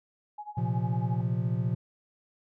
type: tone with tremolo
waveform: sine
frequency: 838 Hz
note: G#5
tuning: 15 cents sharp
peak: -35 dBFS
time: 0.38-1.21 s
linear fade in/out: 5 ms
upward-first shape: sine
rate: 11 Hz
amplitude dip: 90%
type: chord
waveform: triangle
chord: Bb suspended second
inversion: none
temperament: just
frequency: 116.54 / 131.11 / 174.81 Hz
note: Bb2 / C3 / F3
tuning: 0 / +4 / +2 cents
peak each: -27 / -29 / -30 dBFS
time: 0.57-1.75 s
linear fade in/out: 10 ms
effects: none